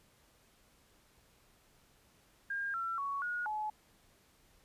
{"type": "tone with pitch steps", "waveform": "sine", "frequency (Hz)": [1611, 1351, 1117, 1445, 854], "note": ["G6", "E6", "C#6", "F#6", "G#5"], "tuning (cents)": [47, 42, 13, -41, 48], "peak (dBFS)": -34, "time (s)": [2.5, 3.7], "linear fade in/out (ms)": 5, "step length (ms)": 240, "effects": ["pink hiss -67 dBFS RMS until 4.64 s", "resampled to 32000 Hz"]}